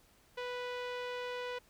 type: tone with low-pass filter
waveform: sawtooth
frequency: 493.6 Hz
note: B4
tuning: 1 cent flat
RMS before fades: -40 dBFS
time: 0.37-1.59 s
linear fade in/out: 10 ms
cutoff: 3300 Hz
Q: 1.3
effects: pink hiss -66 dBFS RMS until 1.69 s